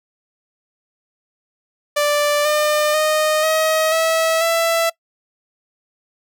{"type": "tone with pitch steps", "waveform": "sawtooth", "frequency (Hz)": [587.3, 602.1, 617.2, 632.7, 648.6, 665], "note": ["D5", "D5", "D#5", "D#5", "E5", "E5"], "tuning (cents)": [0, 43, -14, 29, -28, 15], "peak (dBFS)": -11, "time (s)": [1.96, 4.9], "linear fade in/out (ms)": 10, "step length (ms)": 490, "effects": ["noise-tail reverb RT60 0.1 s tail -22 dB re dry"]}